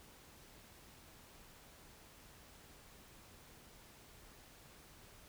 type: silence
effects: pink hiss -60 dBFS RMS until 5.28 s